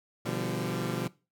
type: chord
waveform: 20% pulse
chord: G dominant seventh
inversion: first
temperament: equal with one note detuned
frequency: 123.47 / 146.83 / 171.32 / 196 Hz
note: B2 / D3 / F3 / G3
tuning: 0 / 0 / -33 / 0 cents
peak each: -30 / -33 / -30 / -32 dBFS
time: 0.25-1.08 s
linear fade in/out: 10 ms
effects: noise-tail reverb RT60 0.3 s tail -20 dB re dry